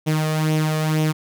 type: tone with flanger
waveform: sawtooth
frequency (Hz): 155.56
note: D#3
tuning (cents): 0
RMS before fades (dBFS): -20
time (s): 0.06-1.13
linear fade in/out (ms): 20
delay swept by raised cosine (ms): 0.32 to 1.72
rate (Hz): 2.1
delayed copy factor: +0.55
effects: none